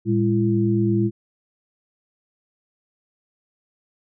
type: tone cluster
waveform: sine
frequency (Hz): 113.5 / 202.4 / 337.6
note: A#2 / G#3 / E4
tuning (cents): -46 / -44 / +41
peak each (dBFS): -21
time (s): 0.05-1.11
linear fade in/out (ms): 50
effects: none